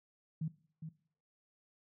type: tone with echo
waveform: sine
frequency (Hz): 158.4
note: D#3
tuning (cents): +31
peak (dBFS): -33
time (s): 0.41-0.48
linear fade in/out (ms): 5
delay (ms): 410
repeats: 1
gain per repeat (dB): -8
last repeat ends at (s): 0.89
effects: noise-tail reverb RT60 0.5 s tail -17 dB re dry + high-pass 100 Hz 12 dB/octave